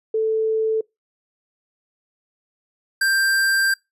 sine / square tone pair in turn, 440.5 / 1579.8 Hz, A4 / G6, +2 / +13 cents, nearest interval octave + minor seventh, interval 2211 cents, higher second, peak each -17 dBFS, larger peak neither, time 0.14-0.81 / 3.01-3.74 s, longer second, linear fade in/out 5 ms, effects noise-tail reverb RT60 0.2 s tail -25 dB re dry + resampled to 32000 Hz

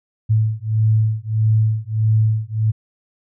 sine beating tone pair, 108.7 / 110.3 Hz, A2 / A2, -21 / +5 cents, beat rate 1.6 Hz, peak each -17 dBFS, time 0.29-2.72 s, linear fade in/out 20 ms, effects none

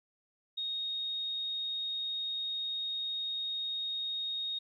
sine tone, 3729 Hz, A#7, in tune, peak -33 dBFS, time 0.57-4.59 s, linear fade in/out 10 ms, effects 12-bit

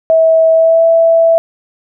sine tone with pitch glide, 648 to 660.5 Hz, E5 to E5, -30 to +3 cents, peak -5 dBFS, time 0.1-1.38 s, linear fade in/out 0 ms, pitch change +33 cents, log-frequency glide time 0.52-0.84 s, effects none

